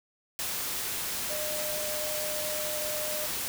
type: tone in noise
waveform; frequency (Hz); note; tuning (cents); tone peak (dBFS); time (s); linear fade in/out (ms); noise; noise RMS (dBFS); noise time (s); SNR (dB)
sine; 607; D#5; -43; -35; 1.3-3.26; 0; white; -33; 0.39-3.48; -5
effects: none